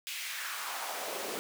pink noise with high-pass filter sweep, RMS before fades -38 dBFS, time 0.07-1.39 s, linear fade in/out 0 ms, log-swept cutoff 2800 to 340 Hz, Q 1.9, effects none

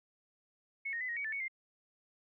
sine tone with pitch steps, 2197 / 1861 / 2012 / 1879 / 2256 / 1760 / 2223 / 2101 Hz, C#7 / A#6 / B6 / A#6 / C#7 / A6 / C#7 / C7, -16 / -3 / +32 / +13 / +30 / 0 / +4 / +7 cents, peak -35 dBFS, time 0.85-1.482 s, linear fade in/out 10 ms, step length 79 ms, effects none

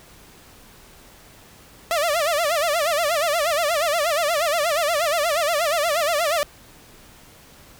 sawtooth tone with vibrato, 632 Hz, D#5, 27 cents sharp, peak -15 dBFS, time 1.91-6.43 s, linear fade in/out 0 ms, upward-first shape sine, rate 8.4 Hz, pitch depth 170 cents each way, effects pink hiss -48 dBFS RMS until 7.79 s

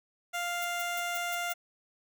15% pulse tone, 698.5 Hz, F5, in tune, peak -25 dBFS, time 0.33-1.54 s, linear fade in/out 20 ms
violet noise bursts, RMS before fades -39 dBFS, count 6, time 0.62-1.526 s, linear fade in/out 0 ms, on 26 ms, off 150 ms
effects none

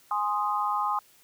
sine chord, Ab major, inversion none, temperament equal, 830.6 / 1046.5 / 1244.5 Hz, Ab5 / C6 / Eb6, 0 / 0 / 0 cents, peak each -29 dBFS, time 0.11-0.99 s, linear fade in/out 2 ms, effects white hiss -59 dBFS RMS until 1.23 s

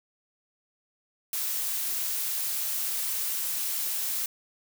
blue noise, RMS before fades -30 dBFS, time 1.33-4.26 s, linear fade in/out 2 ms, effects none

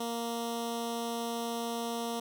10% pulse tone with notch filter, 233.1 Hz, A#3, in tune, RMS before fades -35 dBFS, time 0-2.2 s, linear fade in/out 5 ms, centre 1600 Hz, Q 1.2, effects none

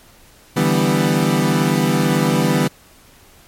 30% pulse chord, E minor seventh, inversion third, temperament equal, 146.83 / 164.81 / 196 / 246.9 Hz, D3 / E3 / G3 / B3, 0 / 0 / 0 / 0 cents, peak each -17 dBFS, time 0.56-2.68 s, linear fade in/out 10 ms, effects pink hiss -48 dBFS RMS until 3.47 s + MP3 64 kbps

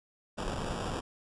pink noise with sample-and-hold, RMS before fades -35 dBFS, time 0.37-1.01 s, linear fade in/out 20 ms, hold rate 2100 Hz, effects resampled to 22050 Hz

